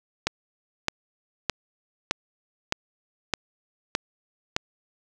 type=click train; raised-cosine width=0.2 ms; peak=-5 dBFS; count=8; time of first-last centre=0.27-4.564 s; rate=1.63 Hz; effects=none